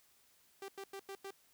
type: tone bursts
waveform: sawtooth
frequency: 391.7 Hz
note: G4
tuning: 1 cent flat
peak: -40 dBFS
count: 5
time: 0.62-1.307 s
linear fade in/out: 2 ms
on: 63 ms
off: 93 ms
effects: white hiss -69 dBFS RMS until 1.53 s